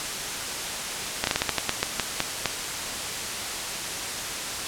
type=slowing click train; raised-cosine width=0.2 ms; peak=-4 dBFS; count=12; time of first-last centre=1.24-2.457 s; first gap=32 ms; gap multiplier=1.23; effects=white hiss -30 dBFS RMS until 4.67 s + low-pass 9000 Hz 12 dB/octave